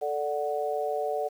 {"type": "chord", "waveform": "sine", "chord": "D major", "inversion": "second", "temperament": "equal", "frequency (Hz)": [440, 587.3, 740], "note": ["A4", "D5", "F#5"], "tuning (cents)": [0, 0, 0], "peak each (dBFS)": -31, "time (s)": [0.01, 1.29], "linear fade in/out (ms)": 20, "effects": ["9-bit"]}